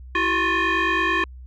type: tone with frequency modulation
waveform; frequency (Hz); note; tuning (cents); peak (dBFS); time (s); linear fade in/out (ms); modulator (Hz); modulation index
sine; 330.9; E4; +7; -17; 0.15-1.24; 2; 711; 3.2
effects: tanh soft clip ceiling -14 dBFS + added 63 Hz sine -37 dBFS peak until 1.46 s